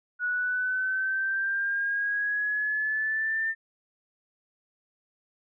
sine exponential sweep, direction up, 1461 to 1801 Hz, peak -25 dBFS, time 0.19-3.55 s, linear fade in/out 50 ms, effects none

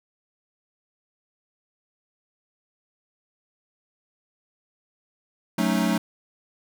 square chord, D# half-diminished seventh, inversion first, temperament equal, 185 / 220 / 277.2 / 311.1 Hz, F#3 / A3 / C#4 / D#4, 0 / 0 / 0 / 0 cents, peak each -26 / -25 / -29 / -29 dBFS, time 5.58-5.98 s, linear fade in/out 5 ms, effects none

